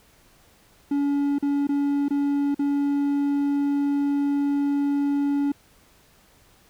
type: tone with dropouts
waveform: triangle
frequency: 283.9 Hz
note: C#4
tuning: 41 cents sharp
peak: -18 dBFS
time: 0.91-5.52 s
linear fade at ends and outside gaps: 5 ms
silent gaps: 1.385-1.425 / 1.671-1.69 / 2.084-2.106 / 2.546-2.592 s
effects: pink hiss -57 dBFS RMS until 6.69 s